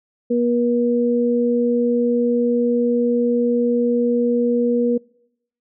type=tone pair together; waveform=sine; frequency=240 / 480 Hz; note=B3 / B4; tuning=-49 / -49 cents; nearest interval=octave; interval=1200 cents; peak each=-18 dBFS; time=0.3-4.98 s; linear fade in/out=10 ms; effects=noise-tail reverb RT60 0.8 s tail -26 dB re dry